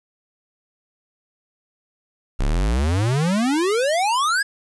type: exponential sweep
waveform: square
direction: up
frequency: 30.68 to 1700 Hz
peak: -18 dBFS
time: 2.39-4.43 s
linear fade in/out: 10 ms
effects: resampled to 24000 Hz + 8-bit